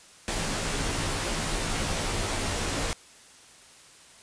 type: noise with comb filter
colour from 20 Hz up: pink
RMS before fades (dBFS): -29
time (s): 0.28-2.93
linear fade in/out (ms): 0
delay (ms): 16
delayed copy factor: -0.7
effects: white hiss -52 dBFS RMS until 4.22 s + resampled to 22050 Hz